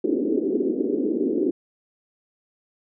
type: band-pass noise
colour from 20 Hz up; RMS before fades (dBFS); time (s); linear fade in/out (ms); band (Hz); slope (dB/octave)
white; -23; 0.04-1.51; 5; 240 to 420; 48
effects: none